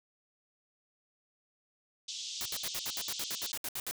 pink band-pass noise, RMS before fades -41 dBFS, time 2.08-3.52 s, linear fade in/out 5 ms, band 3100 to 7100 Hz, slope 48 dB/octave
white noise bursts, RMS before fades -37 dBFS, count 14, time 2.41-3.911 s, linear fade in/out 0 ms, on 45 ms, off 67 ms
effects none

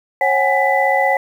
sine tone cluster, 544 / 751 / 827 / 1992 Hz, C#5 / F#5 / G#5 / B6, -33 / +26 / -8 / +14 cents, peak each -18 dBFS, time 0.21-1.17 s, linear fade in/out 2 ms, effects 7-bit

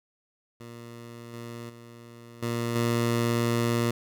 15% pulse tone with level steps, 117.7 Hz, A#2, 17 cents sharp, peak -35 / -31 / -39 / -21 / -17 dBFS, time 0.6-3.91 s, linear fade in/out 5 ms, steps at 1.33 / 1.69 / 2.42 / 2.75 s, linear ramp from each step 10 ms, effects none

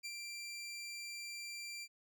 20% pulse tone with ADSR envelope, 2360 Hz, D7, 8 cents sharp, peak -36 dBFS, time 0.03-1.88 s, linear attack 24 ms, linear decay 49 ms, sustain -3 dB, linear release 51 ms, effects none

